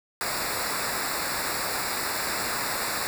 pink noise with comb filter, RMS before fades -29 dBFS, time 0.21-3.07 s, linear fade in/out 0 ms, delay 0.32 ms, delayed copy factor -0.9, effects none

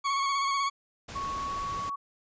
40% pulse tone with vibrato, 1108.7 Hz, C#6, in tune, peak -25 dBFS, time 0.04-0.7 s, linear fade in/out 20 ms, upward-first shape square, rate 16 Hz, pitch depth 23 cents each way
pink noise, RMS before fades -41 dBFS, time 1.08-1.9 s, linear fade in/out 10 ms
sine tone with pitch glide, 1108.7 to 1120.3 Hz, C#6 to C#6, 0 to +18 cents, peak -31 dBFS, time 1.15-1.96 s, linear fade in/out 10 ms, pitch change +18 cents, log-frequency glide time 1.32-1.63 s
effects resampled to 16000 Hz

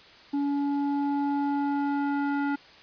square tone with low-pass filter sweep, 283.7 Hz, C#4, 40 cents sharp, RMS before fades -27 dBFS, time 0.33-2.56 s, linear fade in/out 10 ms, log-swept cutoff 580 to 1500 Hz, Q 1.8, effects white hiss -51 dBFS RMS until 2.82 s + resampled to 11025 Hz

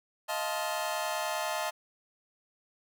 sawtooth chord, F dominant seventh, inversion third, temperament just, 628.6 / 698.5 / 873.1 / 1047.7 Hz, Eb5 / F5 / A5 / C6, +18 / 0 / -14 / +2 cents, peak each -31 / -33 / -32 / -35 dBFS, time 0.28-1.71 s, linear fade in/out 20 ms, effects none

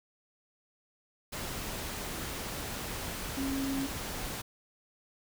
sine tone in noise, 271.6 Hz, C#4, 35 cents flat, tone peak -31 dBFS, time 3.37-3.87 s, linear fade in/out 10 ms, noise pink, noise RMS -38 dBFS, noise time 1.32-4.42 s, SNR +4 dB, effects none

